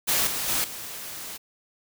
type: noise with level steps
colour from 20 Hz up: white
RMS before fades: -23 / -29 / -25 / -37 dBFS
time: 0.07-1.38 s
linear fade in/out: 20 ms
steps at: 0.27 / 0.48 / 0.64 s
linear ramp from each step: 2 ms
effects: none

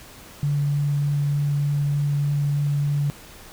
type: tone with vibrato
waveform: sine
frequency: 144.1 Hz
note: D3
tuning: 33 cents flat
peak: -19 dBFS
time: 0.43-3.1 s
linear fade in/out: 0 ms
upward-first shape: triangle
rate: 3.3 Hz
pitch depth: 8 cents each way
effects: pink hiss -44 dBFS RMS until 3.52 s

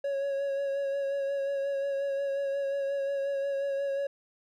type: tone with vibrato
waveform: triangle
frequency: 554.4 Hz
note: C#5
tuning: in tune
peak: -26 dBFS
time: 0.04-4.07 s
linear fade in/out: 5 ms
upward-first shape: sine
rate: 5.6 Hz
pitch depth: 23 cents each way
effects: none

